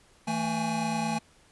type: tone cluster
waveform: square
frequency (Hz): 163.3 / 223.3 / 811 / 840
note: E3 / A3 / G#5 / G#5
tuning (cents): -16 / +26 / -41 / +19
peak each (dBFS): -36 / -31 / -37 / -33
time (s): 0.27-1.19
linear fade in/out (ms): 10
effects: pink hiss -60 dBFS RMS until 1.51 s + resampled to 24000 Hz